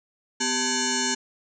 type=tone with frequency modulation; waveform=sine; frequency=2960 Hz; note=F#7; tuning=in tune; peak=-22 dBFS; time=0.4-1.15 s; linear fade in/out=10 ms; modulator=642 Hz; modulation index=6.6; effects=none